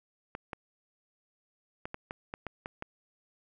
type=clicks; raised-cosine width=0.5 ms; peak=-22 dBFS; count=9; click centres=0.351 / 0.532 / 1.855 / 1.944 / 2.109 / 2.339 / 2.467 / 2.659 / 2.824 s; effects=none